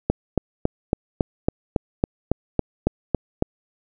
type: click train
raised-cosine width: 2 ms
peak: -4 dBFS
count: 13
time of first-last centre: 0.1-3.424 s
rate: 3.61 Hz
effects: none